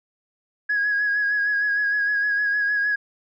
sine tone with vibrato, 1661.2 Hz, G#6, in tune, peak -18 dBFS, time 0.69-2.96 s, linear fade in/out 10 ms, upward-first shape sine, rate 6.5 Hz, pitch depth 31 cents each way, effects tanh soft clip ceiling -15 dBFS

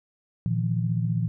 sine chord, Bb suspended fourth, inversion none, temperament equal with one note detuned, 116.54 / 155.56 / 170.92 Hz, Bb2 / Eb3 / F3, 0 / 0 / -37 cents, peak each -25 / -30 / -27 dBFS, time 0.46-1.28 s, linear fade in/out 0 ms, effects none

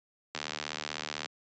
click train, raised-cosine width 0.2 ms, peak -16 dBFS, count 70, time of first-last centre 0.35-1.259 s, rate 75.9 Hz, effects high-pass 200 Hz 12 dB/octave + resampled to 16000 Hz

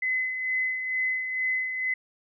sine tone with tremolo, 2031 Hz, B6, 48 cents sharp, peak -23 dBFS, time 0.02-1.94 s, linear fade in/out 5 ms, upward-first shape sine, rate 2.2 Hz, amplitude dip 50%, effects none

